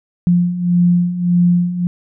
sine beating tone pair, 174.5 / 176.2 Hz, F3 / F3, -1 / +16 cents, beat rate 1.7 Hz, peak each -17 / -12 dBFS, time 0.27-1.87 s, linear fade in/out 0 ms, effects none

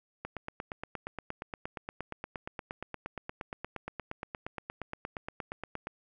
click train, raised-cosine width 0.5 ms, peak -22 dBFS, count 49, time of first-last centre 0.25-5.871 s, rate 8.54 Hz, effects none

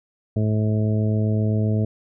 harmonic tone, 107.7 Hz, A2, 37 cents flat, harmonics 1 / 2 / 3 / 4 / 5 / 6, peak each -19 / -24 / -32 / -31 / -36 / -34 dBFS, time 0.36-1.85 s, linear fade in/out 5 ms, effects none

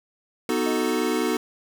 square chord, B dominant seventh, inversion none, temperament equal, 246.9 / 311.1 / 370 / 440 Hz, B3 / D#4 / F#4 / A4, 0 / 0 / 0 / 0 cents, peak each -28 dBFS, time 0.49-1.37 s, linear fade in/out 2 ms
sine tone with exponential decay, 630 Hz, D#5, 21 cents sharp, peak -31 dBFS, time 0.66-1.35 s, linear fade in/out 5 ms, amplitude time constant 150 ms
effects none

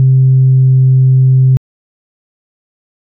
sine tone with pitch glide, 131.5 to 130.67 Hz, C3 to C3, +9 to -2 cents, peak -3 dBFS, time 0-1.57 s, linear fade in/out 0 ms, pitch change -11 cents, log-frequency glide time 0.14-0.79 s, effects tanh soft clip ceiling 0 dBFS

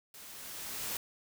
white noise with level ramp, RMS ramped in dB -51 to -36 dBFS, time 0.14-0.97 s, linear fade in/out 2 ms, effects none

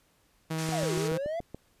sawtooth tone with vibrato, 160 Hz, D#3, 49 cents sharp, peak -26 dBFS, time 0.5-1.18 s, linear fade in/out 10 ms, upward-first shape triangle, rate 12 Hz, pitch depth 8 cents each way
white band-pass noise, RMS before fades -41 dBFS, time 0.58-1.08 s, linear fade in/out 5 ms, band 1000 to 8600 Hz, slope 24 dB/octave
click train, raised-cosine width 2 ms, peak -25 dBFS, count 7, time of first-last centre 0.69-1.546 s, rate 7.01 Hz
triangle linear two-way sweep, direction down then up, 767 to 347.9 to 692 Hz, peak -28 dBFS, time 0.72-1.4 s, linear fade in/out 5 ms, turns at 0.94 s
effects pink hiss -67 dBFS RMS until 1.8 s + resampled to 32000 Hz

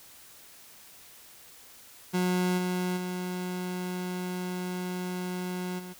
30% pulse tone with level steps, 181.3 Hz, F#3, 35 cents flat, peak -22 / -25 / -29 / -37 dBFS, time 2.13-5.94 s, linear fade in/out 20 ms, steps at 2.57 / 2.96 / 5.78 s, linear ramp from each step 20 ms, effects white hiss -52 dBFS RMS until 5.99 s

